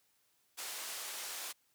white band-pass noise, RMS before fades -43 dBFS, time 0.57-1.53 s, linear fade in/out 20 ms, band 500 to 11000 Hz, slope 12 dB/octave, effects white hiss -74 dBFS RMS until 1.74 s + high-pass 60 Hz 12 dB/octave

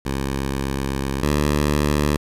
10% pulse tone pair in turn, 67.9 / 73.58 Hz, C#2 / D2, -35 / +4 cents, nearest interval minor second, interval 139 cents, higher second, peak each -14 / -9 dBFS, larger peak second, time 0.05-1.22 / 1.22-2.17 s, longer first, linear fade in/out 10 ms, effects resampled to 32000 Hz + 8-bit

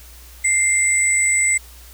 sine tone pair together, 2093 / 7927 Hz, C7 / B8, 0 / +5 cents, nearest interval octave + major seventh, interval 2305 cents, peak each -17 dBFS, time 0.44-1.58 s, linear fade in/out 10 ms, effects added 60 Hz sine -41 dBFS peak until 1.93 s + white hiss -45 dBFS RMS until 1.93 s

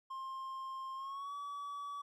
triangle tone with pitch glide, 1060 to 1142.7 Hz, C6 to D6, +22 to -48 cents, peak -39 dBFS, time 0.1-2.02 s, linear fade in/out 10 ms, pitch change +130 cents, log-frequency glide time 0.95-1.34 s, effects none

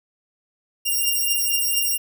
5% pulse beating tone pair, 2794 / 2798.3 Hz, F7 / F7, 0 / +3 cents, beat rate 4.3 Hz, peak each -13 dBFS, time 0.85-1.98 s, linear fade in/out 20 ms, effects none

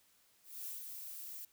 violet noise with ADSR envelope, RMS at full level -43 dBFS, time 0.43-1.45 s, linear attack 230 ms, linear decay 150 ms, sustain -4 dB, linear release 3 ms, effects white hiss -70 dBFS RMS until 1.52 s

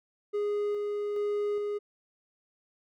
triangle tone with tremolo, 413.2 Hz, G#4, 9 cents flat, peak -25 dBFS, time 0.33-1.79 s, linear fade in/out 20 ms, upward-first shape square, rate 1.2 Hz, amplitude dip 25%, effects none

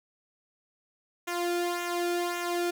sawtooth tone with flanger, 349.2 Hz, F4, in tune, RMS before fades -30 dBFS, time 1.27-2.71 s, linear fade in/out 10 ms, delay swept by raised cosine 0.21 to 1.04 ms, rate 1.8 Hz, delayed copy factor -0.65, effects none

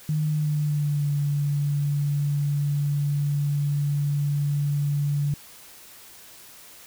sine tone with pitch glide, 152.8 to 144.22 Hz, D#3 to D3, -31 to -31 cents, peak -21 dBFS, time 0.09-5.34 s, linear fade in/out 2 ms, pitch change -100 cents, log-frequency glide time 0.25-1.11 s, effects white hiss -47 dBFS RMS until 6.86 s

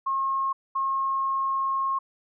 sine tone pair in turn, 1079 / 1079 Hz, C#6 / C#6, -47 / -47 cents, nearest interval unison, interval 0 cents, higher neither, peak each -23 dBFS, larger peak neither, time 0.06-0.53 / 0.75-1.99 s, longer second, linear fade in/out 10 ms, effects none

